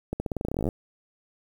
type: accelerating click train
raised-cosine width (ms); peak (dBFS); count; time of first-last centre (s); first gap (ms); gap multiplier
2; -15; 19; 0.13-0.688; 70; 0.89
effects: 8-bit